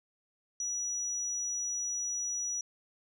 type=tone; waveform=sine; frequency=5850 Hz; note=F#8; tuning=21 cents flat; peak=-31 dBFS; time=0.6-2.61 s; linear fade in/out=2 ms; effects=tanh soft clip ceiling -27 dBFS